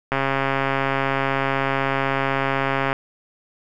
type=click train; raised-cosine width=0.5 ms; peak=-6 dBFS; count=383; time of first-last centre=0.12-2.929 s; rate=136 Hz; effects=none